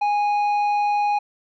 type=tone with tanh clipping; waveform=sine; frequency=826 Hz; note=G#5; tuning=10 cents flat; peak=-19 dBFS; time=0.01-1.19 s; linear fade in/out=10 ms; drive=7 dB; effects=none